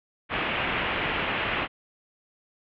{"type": "low-pass noise", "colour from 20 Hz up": "white", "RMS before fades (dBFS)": -28, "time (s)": [0.29, 1.68], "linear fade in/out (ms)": 50, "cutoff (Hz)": 3000, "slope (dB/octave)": 48, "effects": []}